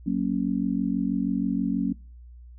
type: chord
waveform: sine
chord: F# major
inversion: none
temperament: just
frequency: 185 / 231.2 / 277.5 Hz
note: F#3 / A#3 / C#4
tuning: 0 / -14 / +2 cents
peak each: -27 dBFS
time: 0.06-1.93 s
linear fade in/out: 10 ms
effects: noise-tail reverb RT60 0.4 s tail -25 dB re dry + added 60 Hz sine -43 dBFS peak until 2.58 s